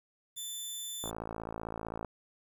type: tone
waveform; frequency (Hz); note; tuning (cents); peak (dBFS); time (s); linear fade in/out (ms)
15% pulse; 3520; A7; 0; -31; 0.36-1.11; 20
type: click train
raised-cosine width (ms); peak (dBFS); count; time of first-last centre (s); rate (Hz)
1; -24; 57; 1.04-2.047; 55.6
effects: 10-bit